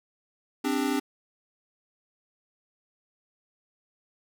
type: chord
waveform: square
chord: C suspended second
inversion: none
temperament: equal with one note detuned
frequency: 261.6 / 293.7 / 398.6 Hz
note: C4 / D4 / G4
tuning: 0 / 0 / +29 cents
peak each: -29 / -29 / -33 dBFS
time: 0.64-1 s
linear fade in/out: 10 ms
effects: none